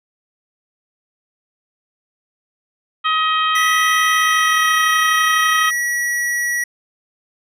harmonic tone, 632 Hz, D#5, 27 cents sharp, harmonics 2 / 3 / 4 / 5 / 6, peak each -16 / -24 / -26 / -22 / -30 dBFS, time 3.04-5.71 s, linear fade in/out 20 ms
square tone with pitch glide, 1956 to 1928 Hz, B6 to B6, -17 to -42 cents, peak -18 dBFS, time 3.55-6.64 s, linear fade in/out 5 ms, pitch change -25 cents, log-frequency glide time 4.15-4.72 s
effects resampled to 32000 Hz

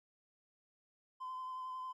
triangle tone with vibrato, 1027 Hz, C6, 33 cents flat, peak -38 dBFS, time 1.2-1.93 s, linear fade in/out 20 ms, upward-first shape triangle, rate 11 Hz, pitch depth 23 cents each way, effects tanh soft clip ceiling -37 dBFS

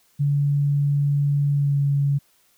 sine tone with pitch glide, 143.1 to 141.21 Hz, D3 to C#3, -45 to +32 cents, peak -17 dBFS, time 0.19-2.19 s, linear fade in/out 20 ms, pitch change -23 cents, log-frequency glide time 1.52-1.79 s, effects white hiss -61 dBFS RMS until 2.57 s

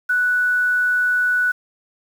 sine tone, 1480 Hz, F#6, in tune, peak -15 dBFS, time 0.09-1.52 s, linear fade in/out 10 ms, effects 7-bit

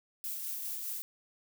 violet noise with tremolo, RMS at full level -37 dBFS, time 0.24-1.02 s, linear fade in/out 0 ms, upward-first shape sine, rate 4.9 Hz, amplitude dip 30%, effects none

